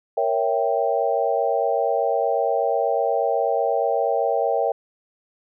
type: chord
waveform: sine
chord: A# diminished seventh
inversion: none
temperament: equal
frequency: 466.2 / 554.4 / 659.3 / 784 Hz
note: A#4 / C#5 / E5 / G5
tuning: 0 / 0 / 0 / 0 cents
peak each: -24 dBFS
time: 0.17-4.72 s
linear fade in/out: 5 ms
effects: none